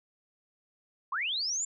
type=linear sweep; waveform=sine; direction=up; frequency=970 to 7350 Hz; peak=-29 dBFS; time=1.12-1.65 s; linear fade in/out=5 ms; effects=none